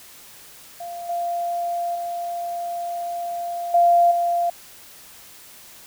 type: tone with level steps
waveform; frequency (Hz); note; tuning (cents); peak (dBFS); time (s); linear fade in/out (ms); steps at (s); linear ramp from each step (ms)
sine; 693; F5; -14; -30 / -22 / -25 / -12 / -18; 0.8-4.5; 5; 1.09 / 1.95 / 3.74 / 4.11; 5
effects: white hiss -45 dBFS RMS until 5.86 s